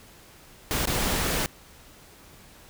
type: noise with dropouts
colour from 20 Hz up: pink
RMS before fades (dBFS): -26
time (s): 0.71-1.46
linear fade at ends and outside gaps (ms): 0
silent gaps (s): 0.855-0.873
effects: pink hiss -51 dBFS RMS until 2.69 s